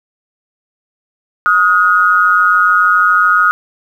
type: tone pair together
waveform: sine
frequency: 1253 / 1439.9 Hz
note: D#6 / F#6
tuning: +12 / -48 cents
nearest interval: major second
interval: 240 cents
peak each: -10 dBFS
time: 1.46-3.51 s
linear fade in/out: 0 ms
effects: 7-bit